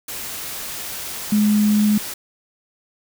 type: tone in noise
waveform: sine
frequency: 210.2 Hz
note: G#3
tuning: 21 cents sharp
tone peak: -13 dBFS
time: 1.32-1.98 s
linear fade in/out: 5 ms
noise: white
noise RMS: -30 dBFS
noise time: 0.08-2.14 s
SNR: +14 dB
effects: none